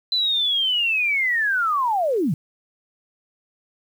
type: linear sweep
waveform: sine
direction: down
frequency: 4052 to 125.8 Hz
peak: -18 dBFS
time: 0.12-2.34 s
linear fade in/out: 2 ms
effects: 8-bit